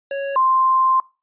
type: tone pair in turn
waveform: square / sine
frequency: 554.4 / 1046.6 Hz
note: C#5 / C6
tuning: 0 / 0 cents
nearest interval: major seventh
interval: 1100 cents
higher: second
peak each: -23 / -13 dBFS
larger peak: second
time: 0.11-0.36 / 0.36-1 s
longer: second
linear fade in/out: 2 ms
effects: noise-tail reverb RT60 0.3 s tail -23 dB re dry + resampled to 8000 Hz